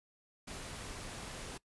pink noise, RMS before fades -45 dBFS, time 0.47-1.58 s, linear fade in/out 10 ms, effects noise-tail reverb RT60 0.1 s tail -21 dB re dry + resampled to 24000 Hz

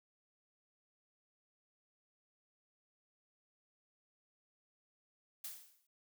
blue noise with exponential decay, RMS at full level -42 dBFS, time 5.44-5.87 s, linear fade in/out 5 ms, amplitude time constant 93 ms, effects none

